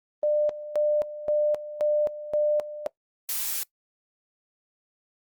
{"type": "tone with tremolo", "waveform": "sine", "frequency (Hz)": 598, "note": "D5", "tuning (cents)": 31, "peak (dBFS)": -20, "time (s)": [0.23, 2.87], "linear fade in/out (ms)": 2, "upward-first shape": "square", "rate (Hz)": 1.9, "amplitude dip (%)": 80}
{"type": "noise", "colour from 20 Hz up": "blue", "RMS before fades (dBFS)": -29, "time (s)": [3.29, 3.63], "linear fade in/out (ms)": 0}
{"effects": ["noise-tail reverb RT60 0.1 s tail -20 dB re dry", "Opus 24 kbps"]}